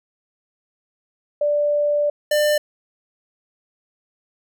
sine / square tone pair in turn, 587.3 / 596.9 Hz, D5 / D5, 0 / +28 cents, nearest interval unison, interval 28 cents, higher second, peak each -16 dBFS, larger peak neither, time 1.41-2.1 / 2.31-2.58 s, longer first, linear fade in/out 5 ms, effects none

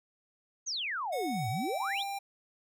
sine exponential two-way sweep, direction down then up, 6720 to 101.6 to 4275 Hz, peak -32 dBFS, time 0.66-2.04 s, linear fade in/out 20 ms, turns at 1.49 s
square tone with pitch glide, 732 to 793.7 Hz, F#5 to G5, -19 to +21 cents, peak -35 dBFS, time 1.12-2.19 s, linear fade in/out 10 ms, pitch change +140 cents, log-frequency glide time 1.23-1.98 s
effects none

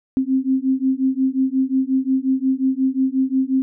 sine beating tone pair, 261 / 266.6 Hz, C4 / C4, -4 / +33 cents, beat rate 5.6 Hz, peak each -19 dBFS, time 0.17-3.62 s, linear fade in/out 0 ms, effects none

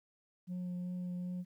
sine tone with vibrato, 179.3 Hz, F3, 46 cents sharp, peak -34 dBFS, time 0.47-1.45 s, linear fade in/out 50 ms, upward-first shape triangle, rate 2.6 Hz, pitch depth 13 cents each way, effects tanh soft clip ceiling -36 dBFS + 12-bit

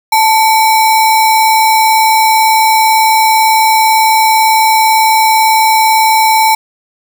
sine tone with sample-and-hold, 882 Hz, A5, 4 cents sharp, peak -5 dBFS, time 0.12-6.55 s, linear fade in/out 5 ms, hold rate 3150 Hz, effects none

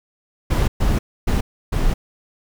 brown noise bursts at uneven times, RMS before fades -17 dBFS, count 4, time 0.5-0.68 / 0.8-0.99 / 1.27-1.41 / 1.72-1.94 s, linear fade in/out 10 ms, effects none

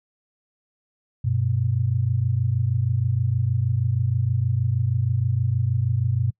sine tone pair together, 97.12 / 123.47 Hz, G2 / B2, -16 / 0 cents, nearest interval major third, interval 416 cents, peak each -23 / -21 dBFS, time 1.24-6.31 s, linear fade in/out 10 ms, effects noise-tail reverb RT60 0.1 s tail -26 dB re dry

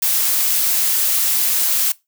blue noise, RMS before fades -17 dBFS, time 0.02-1.92 s, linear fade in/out 5 ms, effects noise-tail reverb RT60 0.2 s tail -21 dB re dry

